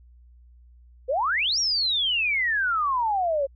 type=exponential two-way sweep; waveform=sine; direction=up then down; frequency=478.3 to 5770 to 533 Hz; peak=-21 dBFS; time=1.08-3.47 s; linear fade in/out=20 ms; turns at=1.59 s; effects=added 60 Hz sine -49 dBFS peak until 3.55 s